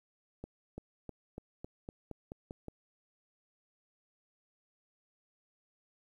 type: accelerating click train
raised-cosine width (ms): 2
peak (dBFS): -29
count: 10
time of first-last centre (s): 0.44-2.683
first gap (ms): 340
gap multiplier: 0.92
effects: 11-bit